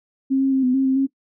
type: tone with pitch steps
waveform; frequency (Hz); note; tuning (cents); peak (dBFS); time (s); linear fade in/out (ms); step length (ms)
sine; 267.7 / 269.6 / 265.6 / 252.6 / 267.9 / 263.8 / 270.8; C4 / C#4 / C4 / B3 / C4 / C4 / C#4; +40 / -48 / +26 / +39 / +41 / +14 / -40; -15; 0.3-1.07; 20; 110
effects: noise-tail reverb RT60 0.1 s tail -18 dB re dry